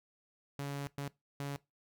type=tone bursts at uneven times; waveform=sawtooth; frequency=141.2 Hz; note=C#3; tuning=32 cents sharp; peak=-33 dBFS; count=3; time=0.59-0.87 / 0.98-1.08 / 1.4-1.56 s; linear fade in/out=0 ms; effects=noise-tail reverb RT60 0.2 s tail -20 dB re dry